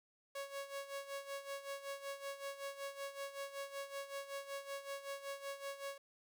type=tone with tremolo; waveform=sawtooth; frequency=555 Hz; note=C#5; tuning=2 cents sharp; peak=-37 dBFS; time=0.35-5.98 s; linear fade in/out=5 ms; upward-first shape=sine; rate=5.3 Hz; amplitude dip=75%; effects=none